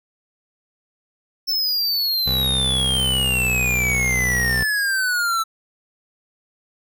square exponential sweep, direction down, 5350 to 1313 Hz, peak -19 dBFS, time 1.47-5.44 s, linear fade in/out 20 ms
20% pulse tone with pitch glide, 65.1 to 62.2 Hz, C2 to B1, -8 to +13 cents, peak -18 dBFS, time 2.26-4.64 s, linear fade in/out 10 ms, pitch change -79 cents, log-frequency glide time 3.22-3.4 s
effects none

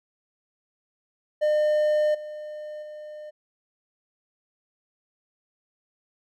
triangle tone with level steps, 605 Hz, D#5, 49 cents flat, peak -17 / -32 / -35 dBFS, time 1.41-3.31 s, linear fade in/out 20 ms, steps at 2.14 / 2.82 s, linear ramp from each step 10 ms, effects none

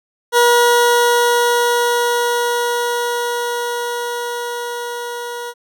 20% pulse tone with level ramp, 479.7 Hz, A#4, 50 cents sharp, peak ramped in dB -4 to -20 dBFS, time 0.32-5.54 s, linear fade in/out 50 ms, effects none

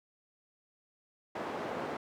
white band-pass noise, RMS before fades -38 dBFS, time 1.35-1.97 s, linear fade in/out 5 ms, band 220 to 820 Hz, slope 12 dB/octave, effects none

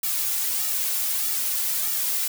blue noise with flanger, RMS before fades -25 dBFS, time 0.03-2.28 s, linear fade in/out 5 ms, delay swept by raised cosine 1.9 to 3.2 ms, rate 1.6 Hz, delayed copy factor -0.95, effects none

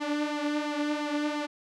sawtooth tone with flanger, 296.2 Hz, D4, 15 cents sharp, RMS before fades -30 dBFS, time 0-1.47 s, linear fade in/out 20 ms, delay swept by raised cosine 0.94 to 4.04 ms, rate 2.9 Hz, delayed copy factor +0.6, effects low-pass 5000 Hz 12 dB/octave

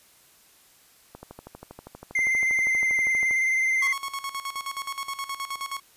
click train, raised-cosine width 1 ms, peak -26 dBFS, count 28, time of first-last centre 1.15-3.31 s, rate 12.5 Hz
triangle tone with vibrato, 2080 Hz, C7, 11 cents flat, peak -19 dBFS, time 2.15-3.93 s, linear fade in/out 5 ms, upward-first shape sine, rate 19 Hz, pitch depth 29 cents each way
sawtooth tone with tremolo, 1100 Hz, C#6, 14 cents flat, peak -25 dBFS, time 3.82-5.8 s, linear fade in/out 5 ms, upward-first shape square, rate 9.5 Hz, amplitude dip 75%
effects white hiss -57 dBFS RMS until 5.96 s + resampled to 32000 Hz

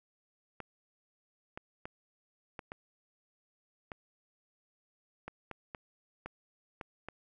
clicks, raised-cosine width 0.5 ms, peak -26 dBFS, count 12, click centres 0.603 / 1.575 / 1.855 / 2.592 / 2.719 / 3.918 / 5.28 / 5.513 / 5.748 / 6.26 / 6.812 / 7.086 s, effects none

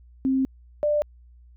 sine tone pair in turn, 264.8 / 593.3 Hz, C4 / D5, +21 / +18 cents, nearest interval octave + major second, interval 1397 cents, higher second, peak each -19 dBFS, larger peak neither, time 0.25-0.45 / 0.83-1.02 s, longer first, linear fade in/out 0 ms, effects added 60 Hz sine -48 dBFS peak until 1.56 s

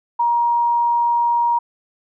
sine tone, 946 Hz, A#5, 25 cents sharp, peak -14 dBFS, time 0.19-1.59 s, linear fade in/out 10 ms, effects none

